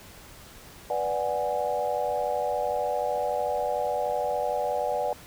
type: chord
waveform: sine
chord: G# half-diminished seventh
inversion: first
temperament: equal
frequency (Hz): 493.9 / 587.3 / 740 / 830.6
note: B4 / D5 / F#5 / G#5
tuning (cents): 0 / 0 / 0 / 0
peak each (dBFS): -31 / -29 / -30 / -32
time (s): 0.9-5.13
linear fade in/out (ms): 2
effects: pink hiss -48 dBFS RMS until 5.26 s